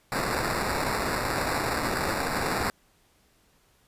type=noise with sample-and-hold; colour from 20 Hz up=blue; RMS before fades=-28 dBFS; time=0.12-2.7 s; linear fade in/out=0 ms; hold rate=3150 Hz; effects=pink hiss -64 dBFS RMS until 3.87 s + resampled to 32000 Hz